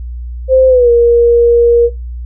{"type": "tone with pitch glide", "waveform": "sine", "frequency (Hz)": [521, 472.3], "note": ["C5", "A#4"], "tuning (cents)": [-7, 23], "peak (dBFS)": -4, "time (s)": [0.48, 1.9], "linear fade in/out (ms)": 50, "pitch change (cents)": -170, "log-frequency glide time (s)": [0.68, 0.9], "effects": ["noise-tail reverb RT60 0.2 s tail -20 dB re dry", "added 60 Hz sine -20 dBFS peak until 2.25 s"]}